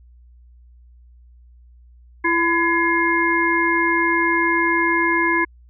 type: harmonic tone with a mistuned harmonic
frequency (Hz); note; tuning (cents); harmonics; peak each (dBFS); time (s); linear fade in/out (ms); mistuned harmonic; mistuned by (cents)
336.4; E4; +35; 1 / 3 / 5 / 6; -21 / -21 / -21 / -21; 2.24-5.45; 10; 6; +93
effects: added 60 Hz sine -45 dBFS peak until 5.69 s